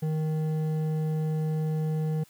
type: tone with hard clipping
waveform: sine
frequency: 156.2 Hz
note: D#3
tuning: 7 cents sharp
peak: -27 dBFS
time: 0.02-2.24 s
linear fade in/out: 10 ms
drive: 8 dB
effects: white hiss -59 dBFS RMS until 2.29 s